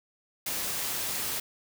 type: noise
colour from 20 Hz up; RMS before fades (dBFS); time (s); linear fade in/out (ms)
white; -32; 0.46-1.4; 5
effects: none